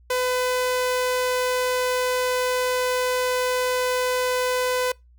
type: tone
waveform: sawtooth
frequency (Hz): 503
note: B4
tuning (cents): +32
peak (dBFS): -17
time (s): 0.1-4.92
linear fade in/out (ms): 5
effects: noise-tail reverb RT60 0.2 s tail -24 dB re dry + added 60 Hz sine -50 dBFS peak until 5.18 s